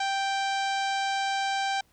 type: harmonic tone with a mistuned harmonic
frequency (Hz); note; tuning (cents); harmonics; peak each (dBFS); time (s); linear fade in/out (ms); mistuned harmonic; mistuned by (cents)
784; G5; 0; 1 / 2 / 3 / 4 / 5 / 6 / 7 / 8 / 9 / 10; -27 / -33 / -37 / -38 / -39 / -43 / -44 / -46 / -50 / -50; 0-1.81; 5; 10; +24
effects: pink hiss -65 dBFS RMS until 1.92 s